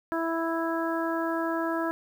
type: harmonic tone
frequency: 329.6 Hz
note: E4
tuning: in tune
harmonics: 1 / 2 / 3 / 4 / 5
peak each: -29 / -32 / -34 / -35 / -36 dBFS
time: 0.12-1.91 s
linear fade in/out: 0 ms
effects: 9-bit